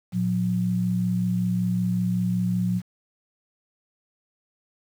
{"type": "tone pair together", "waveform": "sine", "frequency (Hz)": [115.2, 180.52], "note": ["A#2", "F#3"], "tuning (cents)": [-20, -42], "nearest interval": "minor sixth", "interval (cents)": 778, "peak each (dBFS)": [-27, -22], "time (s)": [0.12, 2.82], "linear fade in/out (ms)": 50, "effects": ["8-bit"]}